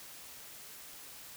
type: silence
effects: white hiss -50 dBFS RMS until 1.36 s